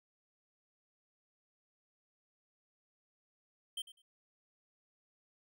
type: tone with echo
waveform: square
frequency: 3136 Hz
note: G7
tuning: in tune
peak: -38 dBFS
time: 3.77-3.82 s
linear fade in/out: 5 ms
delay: 100 ms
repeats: 2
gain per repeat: -15 dB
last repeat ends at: 4.02 s
effects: none